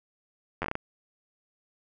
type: slowing click train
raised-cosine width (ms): 0.5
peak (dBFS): -15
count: 7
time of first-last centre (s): 0.62-0.754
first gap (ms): 10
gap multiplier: 1.32
effects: none